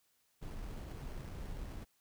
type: noise with sample-and-hold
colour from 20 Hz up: brown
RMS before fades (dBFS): -44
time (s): 0.41-1.85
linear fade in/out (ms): 20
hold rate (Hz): 3675
effects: white hiss -75 dBFS RMS until 2 s